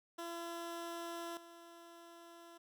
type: tone with level steps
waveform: 15% pulse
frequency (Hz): 338.9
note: E4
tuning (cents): +48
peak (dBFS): -36 / -48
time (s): 0.18-2.58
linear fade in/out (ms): 10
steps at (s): 1.37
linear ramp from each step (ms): 2
effects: none